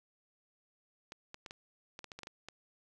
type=clicks; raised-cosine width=0.2 ms; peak=-28 dBFS; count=11; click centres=1.121 / 1.344 / 1.462 / 1.509 / 1.991 / 2.043 / 2.118 / 2.19 / 2.233 / 2.271 / 2.486 s; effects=none